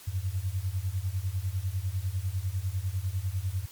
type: beating tone pair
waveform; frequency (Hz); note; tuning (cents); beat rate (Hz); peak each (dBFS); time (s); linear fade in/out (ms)
sine; 89 / 99; F2 / G2; +33 / +18; 10; -31; 0.07-3.66; 10
effects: white hiss -50 dBFS RMS until 3.71 s + MP3 96 kbps